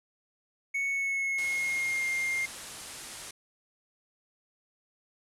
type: tone with pitch glide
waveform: triangle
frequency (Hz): 2215 to 2116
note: C#7 to C7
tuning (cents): -2 to +19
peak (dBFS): -26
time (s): 0.74-2.46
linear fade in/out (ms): 10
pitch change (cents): -79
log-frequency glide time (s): 0.89-2.07
type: low-pass noise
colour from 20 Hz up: white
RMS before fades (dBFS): -44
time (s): 1.38-3.31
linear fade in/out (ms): 5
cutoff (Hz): 11000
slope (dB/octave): 48
effects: none